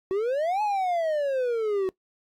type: exponential two-way sweep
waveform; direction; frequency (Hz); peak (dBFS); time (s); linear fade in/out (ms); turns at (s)
triangle; up then down; 370 to 860 to 370; -21; 0.11-1.89; 0; 0.62
effects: noise-tail reverb RT60 0.1 s tail -20 dB re dry + AAC 64 kbps